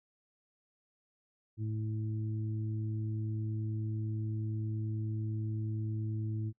harmonic tone, 108.8 Hz, A2, 19 cents flat, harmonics 1 / 2 / 3, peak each -33 / -45 / -44 dBFS, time 1.57-6.53 s, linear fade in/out 50 ms, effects noise-tail reverb RT60 0.1 s tail -26 dB re dry

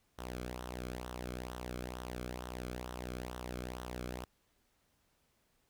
sawtooth tone with flanger, 61.74 Hz, B1, in tune, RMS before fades -43 dBFS, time 0.18-4.25 s, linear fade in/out 10 ms, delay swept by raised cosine 0.42 to 1.1 ms, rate 2.2 Hz, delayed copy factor -0.65, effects pink hiss -75 dBFS RMS until 5.69 s

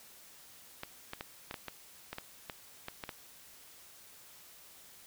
clicks, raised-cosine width 0.3 ms, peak -23 dBFS, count 12, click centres 0.834 / 1.134 / 1.209 / 1.511 / 1.542 / 1.683 / 2.13 / 2.184 / 2.498 / 2.884 / 3.038 / 3.092 s, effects white hiss -56 dBFS RMS until 5.06 s

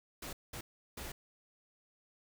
pink noise bursts at uneven times, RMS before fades -44 dBFS, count 3, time 0.22-0.33 / 0.53-0.61 / 0.97-1.12 s, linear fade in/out 5 ms, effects none

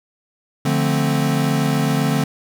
square chord, D minor seventh, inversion none, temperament equal, 146.83 / 174.61 / 220 / 261.6 Hz, D3 / F3 / A3 / C4, 0 / 0 / 0 / 0 cents, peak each -20 / -25 / -24 / -23 dBFS, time 0.65-2.24 s, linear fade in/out 5 ms, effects none

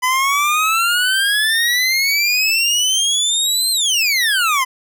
25% pulse exponential two-way sweep, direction up then down, 1000 to 4191 to 1000 Hz, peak -10 dBFS, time 0.02-4.65 s, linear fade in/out 20 ms, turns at 3.71 s, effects none

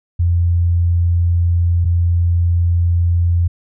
sine tone pair in turn, 86.2 / 86.2 Hz, F2 / F2, -22 / -22 cents, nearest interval unison, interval 0 cents, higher neither, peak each -11 dBFS, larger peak neither, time 0.19-1.85 / 1.85-3.48 s, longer first, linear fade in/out 10 ms, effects none

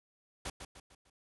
pink noise with echo, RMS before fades -39 dBFS, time 0.45-0.5 s, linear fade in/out 5 ms, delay 150 ms, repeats 4, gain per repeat -7 dB, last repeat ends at 1.1 s, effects resampled to 24000 Hz

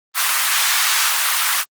pink high-pass noise, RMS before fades -17 dBFS, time 0.14-1.65 s, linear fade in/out 50 ms, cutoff 1100 Hz, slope 24 dB/octave, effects Opus 24 kbps

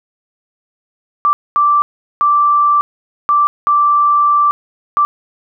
sine tone bursts at uneven times, 1171 Hz, D6, 5 cents flat, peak -8 dBFS, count 6, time 1.25-1.33 / 1.56-1.82 / 2.21-2.81 / 3.29-3.47 / 3.67-4.51 / 4.97-5.05 s, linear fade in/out 0 ms, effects none

